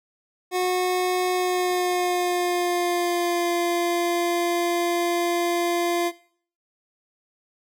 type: tone with pitch glide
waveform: 25% pulse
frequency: 364.5 to 345.8 Hz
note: F#4 to F4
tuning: -26 to -17 cents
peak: -17 dBFS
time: 0.51-6.12 s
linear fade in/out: 50 ms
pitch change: -91 cents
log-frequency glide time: 1.33-3.5 s
effects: noise-tail reverb RT60 0.5 s tail -18 dB re dry + MP3 96 kbps